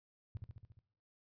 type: tone with echo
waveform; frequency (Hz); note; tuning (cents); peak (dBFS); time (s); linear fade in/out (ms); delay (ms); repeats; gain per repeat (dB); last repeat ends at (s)
sine; 103.6; G#2; -4; -39; 0.35-0.37; 0; 70; 6; -3; 0.79
effects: noise-tail reverb RT60 0.5 s tail -17 dB re dry + resampled to 11025 Hz